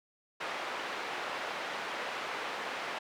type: band-pass noise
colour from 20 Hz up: pink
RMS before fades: -38 dBFS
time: 0.4-2.99 s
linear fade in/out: 10 ms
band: 590 to 2700 Hz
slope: 12 dB/octave
effects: none